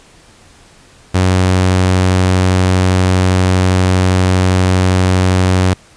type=tone; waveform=sawtooth; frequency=92.5 Hz; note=F#2; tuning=in tune; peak=-5 dBFS; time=1.14-5.74 s; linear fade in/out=10 ms; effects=pink hiss -44 dBFS RMS until 5.96 s + resampled to 22050 Hz